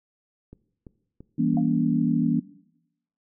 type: click train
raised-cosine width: 3 ms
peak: -30 dBFS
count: 4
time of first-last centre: 0.53-1.544 s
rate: 2.96 Hz
type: chord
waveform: sine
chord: E diminished seventh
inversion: none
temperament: just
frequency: 164.81 / 197.78 / 237.3 / 284.8 Hz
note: E3 / G3 / Bb3 / Db4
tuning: 0 / +16 / +31 / +47 cents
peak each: -26 / -29 / -23 / -25 dBFS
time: 1.38-2.4 s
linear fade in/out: 10 ms
type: tone with exponential decay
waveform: sine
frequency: 704 Hz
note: F5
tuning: 14 cents sharp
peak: -28 dBFS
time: 1.57-1.67 s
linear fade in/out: 2 ms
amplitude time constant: 20 ms
effects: noise-tail reverb RT60 0.8 s tail -18 dB re dry